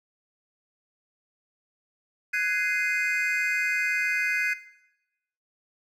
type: chord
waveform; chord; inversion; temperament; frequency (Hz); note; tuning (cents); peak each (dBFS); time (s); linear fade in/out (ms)
triangle; Ab dominant seventh; third; just; 1495.1 / 1661.2 / 2077 / 2492; Gb6 / Ab6 / C7 / Eb7; +18 / 0 / -13 / +2; -28; 2.33-4.54; 10
effects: noise-tail reverb RT60 0.9 s tail -17 dB re dry